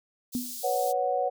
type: high-pass noise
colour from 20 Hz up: white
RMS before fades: -38 dBFS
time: 0.32-0.93 s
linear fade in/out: 20 ms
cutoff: 4100 Hz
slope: 24 dB/octave
type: tone with exponential decay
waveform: sine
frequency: 246.9 Hz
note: B3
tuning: in tune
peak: -24 dBFS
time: 0.35-0.62 s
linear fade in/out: 0 ms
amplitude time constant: 57 ms
type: chord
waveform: sine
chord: B suspended second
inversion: none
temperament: equal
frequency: 493.9 / 554.4 / 740 Hz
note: B4 / C#5 / F#5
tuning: 0 / 0 / 0 cents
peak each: -30 / -29 / -27 dBFS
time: 0.63-1.3 s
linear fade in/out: 20 ms
effects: none